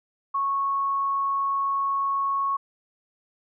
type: tone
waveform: sine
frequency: 1103 Hz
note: C#6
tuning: 9 cents flat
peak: -22 dBFS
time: 0.34-2.57 s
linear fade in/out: 10 ms
effects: none